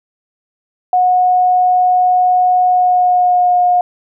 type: tone with pitch glide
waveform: sine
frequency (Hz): 729 to 716.9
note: F#5 to F5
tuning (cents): -26 to +45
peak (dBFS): -8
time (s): 0.93-3.81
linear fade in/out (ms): 2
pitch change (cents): -29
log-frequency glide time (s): 2.66-3.6
effects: none